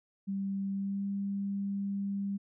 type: tone with pitch glide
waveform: sine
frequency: 196 to 198.74 Hz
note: G3 to G3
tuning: 0 to +24 cents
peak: -31 dBFS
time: 0.27-2.38 s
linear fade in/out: 20 ms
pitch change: +24 cents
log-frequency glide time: 0.72-1.05 s
effects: none